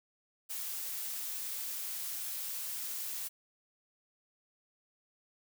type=noise; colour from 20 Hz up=blue; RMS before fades=-39 dBFS; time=0.49-3.29 s; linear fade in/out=20 ms; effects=none